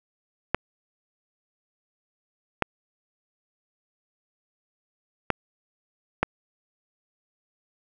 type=clicks; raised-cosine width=0.5 ms; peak=-5 dBFS; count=4; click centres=0.546 / 2.623 / 5.303 / 6.23 s; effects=none